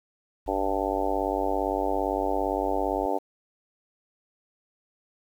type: tone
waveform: triangle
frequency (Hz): 50.8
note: G#1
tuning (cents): -38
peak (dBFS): -35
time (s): 0.46-3.06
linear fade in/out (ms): 5
type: harmonic tone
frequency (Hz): 97.6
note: G2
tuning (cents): -7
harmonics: 3 / 4 / 5 / 6 / 7 / 8 / 9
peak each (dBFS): -32 / -32 / -32 / -32 / -32 / -32 / -32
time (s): 0.47-3.19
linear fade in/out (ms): 20
effects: 9-bit